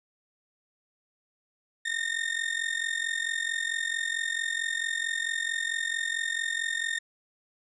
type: tone with amplitude modulation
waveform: 35% pulse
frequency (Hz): 1831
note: A#6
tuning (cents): -32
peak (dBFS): -23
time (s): 1.85-6.99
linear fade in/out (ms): 10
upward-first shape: sine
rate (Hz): 44.5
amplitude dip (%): 80
effects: resampled to 22050 Hz